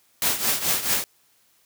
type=noise with tremolo; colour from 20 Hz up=white; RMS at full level=-20 dBFS; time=0.22-1.04 s; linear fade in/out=0 ms; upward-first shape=triangle; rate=4.6 Hz; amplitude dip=80%; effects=white hiss -62 dBFS RMS until 1.65 s + high-pass 60 Hz 12 dB/octave